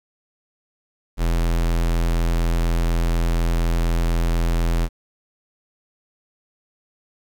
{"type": "tone", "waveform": "square", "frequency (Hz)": 42.07, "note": "E1", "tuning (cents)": 36, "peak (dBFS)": -18, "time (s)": [1.17, 4.89], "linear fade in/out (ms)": 50, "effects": ["8-bit"]}